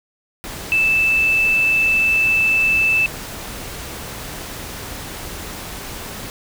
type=tone in noise; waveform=sine; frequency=2637 Hz; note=E7; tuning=in tune; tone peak=-13 dBFS; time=0.72-3.06 s; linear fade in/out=0 ms; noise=pink; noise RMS=-31 dBFS; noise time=0.44-6.3 s; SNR=+15 dB; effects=none